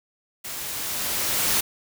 white noise with level ramp, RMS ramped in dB -34 to -21 dBFS, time 0.44-1.61 s, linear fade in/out 10 ms, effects none

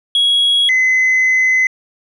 sine tone pair in turn, 3322 / 2037 Hz, G#7 / C7, 0 / -47 cents, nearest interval minor sixth, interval 847 cents, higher first, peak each -8 dBFS, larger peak neither, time 0.15-0.69 / 0.69-1.67 s, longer second, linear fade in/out 2 ms, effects tanh soft clip ceiling -8 dBFS

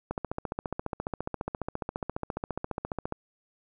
click train, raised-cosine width 1 ms, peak -17 dBFS, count 45, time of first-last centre 0.11-3.124 s, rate 14.6 Hz, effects none

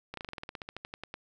slowing click train, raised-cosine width 0.3 ms, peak -23 dBFS, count 17, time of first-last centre 0.14-1.141 s, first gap 33 ms, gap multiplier 1.08, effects none

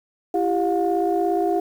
sine tone cluster, 336.5 / 393.7 / 714 Hz, E4 / G4 / F5, +36 / +8 / +38 cents, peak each -22 dBFS, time 0.34-1.6 s, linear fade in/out 5 ms, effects tanh soft clip ceiling -10 dBFS + 8-bit

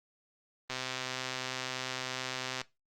click train, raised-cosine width 0.2 ms, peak -18 dBFS, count 248, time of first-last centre 0.7-2.615 s, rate 129 Hz, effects noise-tail reverb RT60 0.2 s tail -18 dB re dry + Opus 32 kbps

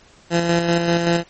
15% pulse tone with tremolo, 170.3 Hz, F3, 43 cents flat, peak -8 dBFS, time 0.3-1.24 s, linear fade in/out 50 ms, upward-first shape square, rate 5.2 Hz, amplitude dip 40%, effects pink hiss -50 dBFS RMS until 1.29 s + MP3 32 kbps

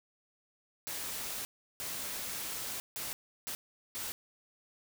white noise bursts at uneven times, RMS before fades -39 dBFS, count 5, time 0.87-1.45 / 1.8-2.8 / 2.96-3.13 / 3.47-3.55 / 3.95-4.12 s, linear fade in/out 0 ms, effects none

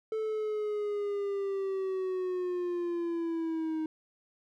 triangle linear sweep, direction down, 440 to 313.2 Hz, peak -28 dBFS, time 0.12-3.86 s, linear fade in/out 2 ms, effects none

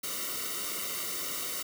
white noise with comb filter, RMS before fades -35 dBFS, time 0.03-1.63 s, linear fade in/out 10 ms, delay 1.2 ms, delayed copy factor -0.95, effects none

